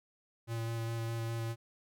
square tone with vibrato, 114.8 Hz, A#2, 26 cents flat, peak -35 dBFS, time 0.47-1.56 s, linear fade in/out 50 ms, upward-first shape square, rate 4.9 Hz, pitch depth 10 cents each way, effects none

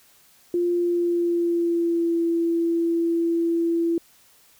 sine tone with pitch glide, 349.2 to 335.7 Hz, F4 to E4, 0 to +32 cents, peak -19 dBFS, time 0.54-3.98 s, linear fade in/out 2 ms, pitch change -68 cents, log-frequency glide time 0.73-2.19 s, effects white hiss -56 dBFS RMS until 4.59 s

